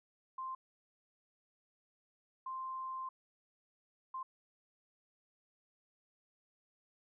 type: tone bursts at uneven times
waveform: sine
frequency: 1046.5 Hz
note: C6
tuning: in tune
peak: -39 dBFS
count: 3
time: 0.38-0.55 / 2.46-3.09 / 4.14-4.23 s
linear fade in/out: 5 ms
effects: none